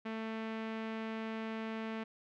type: tone with low-pass filter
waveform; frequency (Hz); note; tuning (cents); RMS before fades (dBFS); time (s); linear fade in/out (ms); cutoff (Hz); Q
sawtooth; 222; A3; +16; -40; 0.05-2.04; 10; 2500; 1.4
effects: none